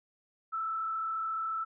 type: tone with frequency modulation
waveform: sine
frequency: 1318.5 Hz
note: E6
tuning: in tune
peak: -31 dBFS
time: 0.52-1.65 s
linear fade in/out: 20 ms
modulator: 34.1 Hz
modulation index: 0.6
effects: none